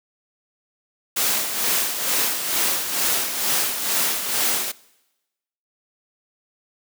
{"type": "noise with tremolo", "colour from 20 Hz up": "white", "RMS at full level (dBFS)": -20, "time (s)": [1.16, 4.72], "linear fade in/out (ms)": 10, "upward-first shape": "sine", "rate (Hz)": 2.2, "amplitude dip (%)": 55, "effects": ["noise-tail reverb RT60 1.0 s tail -22 dB re dry", "high-pass 200 Hz 12 dB/octave"]}